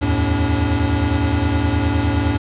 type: tone cluster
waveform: square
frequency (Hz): 77.2 / 86.9 / 109.5 / 286.9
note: D#2 / F2 / A2 / D4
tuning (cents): -13 / -8 / -8 / -40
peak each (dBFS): -22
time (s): 0.01-2.38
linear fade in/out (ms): 20
effects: resampled to 8000 Hz + 7-bit